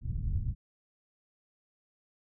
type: low-pass noise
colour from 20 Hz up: white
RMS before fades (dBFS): -32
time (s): 0.01-0.55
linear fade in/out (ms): 50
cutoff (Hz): 120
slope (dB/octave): 24
effects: none